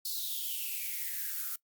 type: noise with high-pass filter sweep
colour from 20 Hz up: violet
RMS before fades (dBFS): -36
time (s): 0.05-1.56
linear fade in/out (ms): 5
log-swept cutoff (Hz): 4400 to 1300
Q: 8.1
effects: noise-tail reverb RT60 0.1 s tail -22 dB re dry + Opus 48 kbps